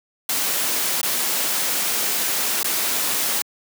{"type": "noise with dropouts", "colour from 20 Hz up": "white", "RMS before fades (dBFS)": -22, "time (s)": [0.29, 3.42], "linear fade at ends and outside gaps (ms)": 2, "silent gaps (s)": [[1.014, 1.03], [2.631, 2.644]], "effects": ["high-pass 200 Hz 12 dB/octave"]}